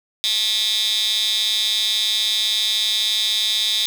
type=tone with high-pass filter; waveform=15% pulse; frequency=216.3 Hz; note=A3; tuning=29 cents flat; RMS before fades=-20 dBFS; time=0.24-3.86 s; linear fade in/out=0 ms; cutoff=3700 Hz; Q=5.7; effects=none